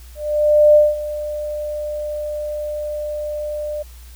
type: tone with ADSR envelope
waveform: sine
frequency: 598 Hz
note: D5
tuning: 31 cents sharp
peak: -6 dBFS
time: 0.15-3.83 s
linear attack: 600 ms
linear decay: 200 ms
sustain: -16 dB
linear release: 12 ms
effects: added 60 Hz sine -37 dBFS peak until 4.15 s + white hiss -48 dBFS RMS until 4.15 s